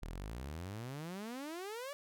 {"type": "exponential sweep", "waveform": "sawtooth", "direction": "up", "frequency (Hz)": [36.71, 587.3], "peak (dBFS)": -38, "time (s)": [0.02, 1.93], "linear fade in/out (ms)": 0, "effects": []}